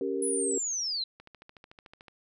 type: chord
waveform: sine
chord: G diminished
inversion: second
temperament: equal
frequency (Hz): 277.2 / 392 / 466.2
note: Db4 / G4 / Bb4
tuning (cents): 0 / 0 / 0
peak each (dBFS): -34 / -31 / -33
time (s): 0.01-0.58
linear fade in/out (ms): 2
type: linear sweep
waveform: sine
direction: down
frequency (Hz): 10250 to 3955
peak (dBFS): -29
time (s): 0.22-1.04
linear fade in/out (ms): 5
type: click train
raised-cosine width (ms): 0.3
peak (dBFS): -33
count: 13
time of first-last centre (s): 1.2-2.082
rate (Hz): 13.6
effects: none